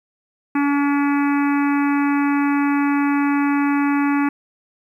harmonic tone, 284.8 Hz, C#4, 47 cents sharp, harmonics 1 / 3 / 4 / 5 / 6 / 7 / 8 / 9, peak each -16 / -26 / -28 / -30 / -32 / -33 / -34 / -35 dBFS, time 0.55-4.29 s, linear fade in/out 5 ms, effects 9-bit

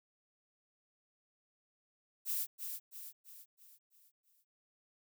violet noise with echo, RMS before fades -36 dBFS, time 2.25-2.47 s, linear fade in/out 50 ms, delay 330 ms, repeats 6, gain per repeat -6 dB, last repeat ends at 4.45 s, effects none

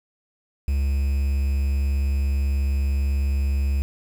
triangle tone with quantisation, 69.2 Hz, C#2, 2 cents flat, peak -17 dBFS, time 0.68-3.82 s, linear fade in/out 0 ms, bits 7, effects none

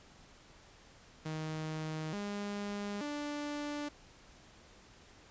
sawtooth tone with pitch steps, 156.7 / 203.9 / 293 Hz, D#3 / G#3 / D4, +13 / -32 / -4 cents, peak -33 dBFS, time 1.25-3.89 s, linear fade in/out 10 ms, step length 880 ms, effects pink hiss -59 dBFS RMS until 5.3 s + resampled to 16000 Hz

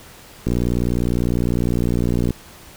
click train, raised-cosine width 3 ms, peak -7 dBFS, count 111, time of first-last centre 0.47-2.306 s, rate 59.9 Hz, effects pink hiss -43 dBFS RMS until 2.76 s

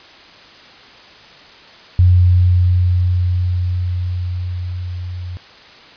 sine tone with level ramp, 89.7 Hz, F2, 47 cents sharp, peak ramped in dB -6 to -24 dBFS, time 1.99-5.37 s, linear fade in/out 0 ms, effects white hiss -41 dBFS RMS until 5.96 s + resampled to 11025 Hz

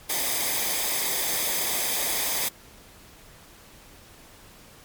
white noise with comb filter, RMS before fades -26 dBFS, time 0.09-2.49 s, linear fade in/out 10 ms, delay 0.71 ms, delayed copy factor -0.6, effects pink hiss -50 dBFS RMS until 4.84 s + MP3 96 kbps

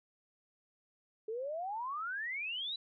sine exponential sweep, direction up, 424.1 to 4008 Hz, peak -36 dBFS, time 1.28-2.76 s, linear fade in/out 5 ms, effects none

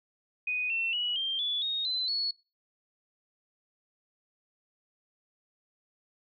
sine tone with pitch steps, 2489 / 2699 / 2926 / 3172 / 3440 / 3729 / 4043 / 4384 Hz, D#7 / E7 / F#7 / G7 / A7 / A#7 / B7 / C#8, 0 / +40 / -20 / +20 / -40 / 0 / +40 / -20 cents, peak -28 dBFS, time 0.47-2.31 s, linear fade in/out 5 ms, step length 230 ms, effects noise-tail reverb RT60 0.3 s tail -23 dB re dry

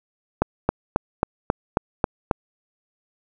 click train, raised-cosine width 1 ms, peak -3 dBFS, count 8, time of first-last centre 0.42-2.312 s, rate 3.7 Hz, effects none

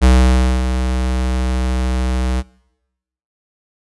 square tone with ADSR envelope, 63.3 Hz, B1, 43 cents sharp, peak -7 dBFS, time 0.01-2.43 s, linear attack 28 ms, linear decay 580 ms, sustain -9 dB, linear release 39 ms, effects noise-tail reverb RT60 0.9 s tail -23 dB re dry + resampled to 24000 Hz

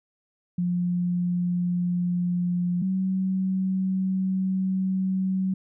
sine tone pair in turn, 177 / 188.75 Hz, F3 / F#3, +23 / +35 cents, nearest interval minor second, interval 112 cents, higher second, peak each -22 dBFS, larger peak neither, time 0.58-2.82 / 2.82-5.54 s, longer second, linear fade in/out 5 ms, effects none

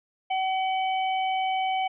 harmonic tone, 758 Hz, F#5, 42 cents sharp, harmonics 1 / 3 / 4, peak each -24 / -34 / -36 dBFS, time 0.3-1.88 s, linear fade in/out 10 ms, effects none

